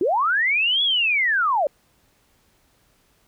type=linear two-way sweep; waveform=sine; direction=up then down; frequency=311.1 to 3422 to 531 Hz; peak=-17 dBFS; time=0.01-1.67 s; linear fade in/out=2 ms; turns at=0.83 s; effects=pink hiss -62 dBFS RMS until 3.27 s